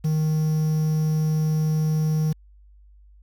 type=tone with quantisation; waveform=triangle; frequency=155.56 Hz; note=D#3; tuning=in tune; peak=-17 dBFS; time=0.04-2.33 s; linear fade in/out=10 ms; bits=7; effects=added 50 Hz sine -48 dBFS peak until 3.22 s